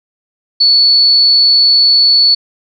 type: tone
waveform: sine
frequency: 4435 Hz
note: C#8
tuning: in tune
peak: -5 dBFS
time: 0.6-2.35 s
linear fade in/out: 10 ms
effects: none